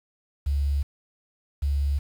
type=tone pair in turn; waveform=sine; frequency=70.8 / 70.8 Hz; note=C#2 / C#2; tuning=+37 / +37 cents; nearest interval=unison; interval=0 cents; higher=neither; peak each=-21 dBFS; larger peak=neither; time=0.46-0.83 / 1.62-1.99 s; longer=neither; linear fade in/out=10 ms; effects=8-bit